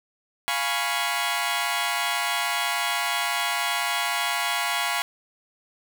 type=chord; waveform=15% pulse; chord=C# dominant seventh; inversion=first; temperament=equal with one note detuned; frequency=698.5 / 830.6 / 982.6 / 1108.7 Hz; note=E#5 / G#5 / B5 / C#6; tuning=0 / 0 / -9 / 0 cents; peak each=-23 dBFS; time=0.48-5.02 s; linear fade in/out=0 ms; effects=none